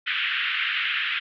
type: band-pass noise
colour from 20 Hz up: white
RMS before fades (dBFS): -26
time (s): 0.06-1.2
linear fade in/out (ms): 20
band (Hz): 1400 to 3200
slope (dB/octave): 48
effects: none